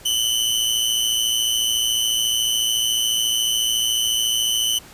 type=tone pair together; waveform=sawtooth; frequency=2960 / 3074 Hz; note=F#7 / G7; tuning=0 / -35 cents; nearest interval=minor second; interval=65 cents; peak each=-18 / -18 dBFS; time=0.05-4.79 s; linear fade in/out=10 ms; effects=pink hiss -44 dBFS RMS until 4.93 s + resampled to 32000 Hz